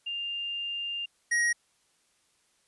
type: tone pair in turn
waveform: sine / square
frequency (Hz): 2800 / 1888.9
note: F7 / A#6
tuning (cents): +4 / +22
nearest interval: perfect fifth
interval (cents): 682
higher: first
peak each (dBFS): -31 / -24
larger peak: second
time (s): 0.06-1.06 / 1.31-1.53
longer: first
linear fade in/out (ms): 10
effects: white hiss -69 dBFS RMS until 2.67 s + resampled to 24000 Hz